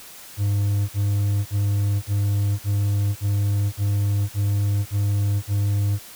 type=tone bursts; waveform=triangle; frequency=101.4 Hz; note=G#2; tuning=41 cents flat; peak=-16 dBFS; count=10; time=0.37-5.993 s; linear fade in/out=50 ms; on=520 ms; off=47 ms; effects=white hiss -42 dBFS RMS until 6.15 s